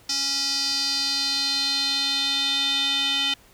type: tone with band-pass filter sweep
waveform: square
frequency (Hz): 277.2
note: C#4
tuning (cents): 0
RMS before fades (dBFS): -24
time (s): 0.09-3.34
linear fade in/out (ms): 5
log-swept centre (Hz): 5200 to 3300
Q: 5.7
effects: pink hiss -54 dBFS RMS until 3.53 s